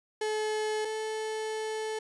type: tone pair in turn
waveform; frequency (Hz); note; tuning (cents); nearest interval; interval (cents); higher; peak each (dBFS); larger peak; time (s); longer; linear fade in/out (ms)
35% pulse; 430 / 436; A4 / A4; -40 / -16; unison; 24; second; -27 / -30; first; 0.21-0.85 / 0.85-1.99; second; 5
effects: resampled to 24000 Hz